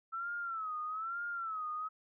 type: tone with vibrato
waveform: sine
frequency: 1318.5 Hz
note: E6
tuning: in tune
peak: -36 dBFS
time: 0.12-1.89 s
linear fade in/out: 20 ms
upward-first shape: sine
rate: 1.1 Hz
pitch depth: 120 cents each way
effects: none